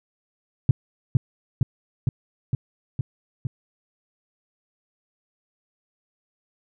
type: tone with echo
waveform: sine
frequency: 126.1 Hz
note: B2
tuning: 36 cents sharp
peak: -10 dBFS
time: 0.69-0.71 s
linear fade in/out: 2 ms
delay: 460 ms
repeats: 6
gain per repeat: -2 dB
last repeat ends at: 3.47 s
effects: none